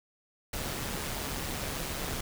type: noise with amplitude modulation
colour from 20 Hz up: pink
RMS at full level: -33 dBFS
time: 0.53-2.21 s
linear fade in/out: 5 ms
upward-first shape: sine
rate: 140 Hz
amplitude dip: 50%
effects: none